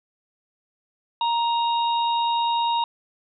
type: harmonic tone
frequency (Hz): 935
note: A#5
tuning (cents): +5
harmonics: 1 / 3 / 4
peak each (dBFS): -20 / -34 / -30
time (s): 1.21-2.84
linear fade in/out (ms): 2
effects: none